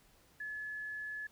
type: tone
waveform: sine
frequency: 1712 Hz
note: A6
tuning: 48 cents flat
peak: -39 dBFS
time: 0.4-1.27 s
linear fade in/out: 5 ms
effects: pink hiss -66 dBFS RMS until 1.31 s